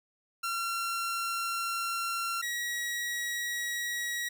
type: tone pair in turn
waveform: sawtooth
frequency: 1367 / 1912.2 Hz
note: F6 / A#6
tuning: -37 / +44 cents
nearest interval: tritone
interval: 581 cents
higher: second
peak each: -27 / -28 dBFS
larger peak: first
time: 0.43-2.42 / 2.42-4.29 s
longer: first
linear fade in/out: 10 ms
effects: none